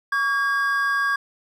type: tone pair together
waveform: triangle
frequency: 1131.7 / 1627 Hz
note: C#6 / G#6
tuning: +35 / -36 cents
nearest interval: tritone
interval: 629 cents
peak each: -22 / -19 dBFS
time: 0.12-1.16 s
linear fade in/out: 5 ms
effects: none